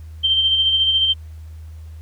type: tone with tremolo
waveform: sine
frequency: 3136 Hz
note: G7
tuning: in tune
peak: -12 dBFS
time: 0.23-1.14 s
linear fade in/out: 20 ms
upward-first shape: sine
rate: 14 Hz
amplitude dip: 40%
effects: added 79 Hz sine -33 dBFS peak until 2.01 s + pink hiss -56 dBFS RMS until 2.01 s